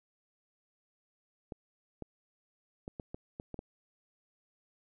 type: clicks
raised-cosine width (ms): 2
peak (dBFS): -27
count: 8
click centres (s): 1.522 / 2.023 / 2.879 / 2.998 / 3.145 / 3.399 / 3.543 / 3.591
effects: none